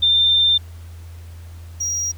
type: tone pair in turn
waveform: sine / triangle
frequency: 3591 / 5715 Hz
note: A7 / F8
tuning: +35 / +39 cents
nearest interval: minor sixth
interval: 804 cents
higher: second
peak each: -12 / -19 dBFS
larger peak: first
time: 0.02-0.58 / 1.8-2.12 s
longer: first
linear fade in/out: 10 ms
effects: added 84 Hz sine -34 dBFS peak until 2.17 s + pink hiss -50 dBFS RMS until 2.17 s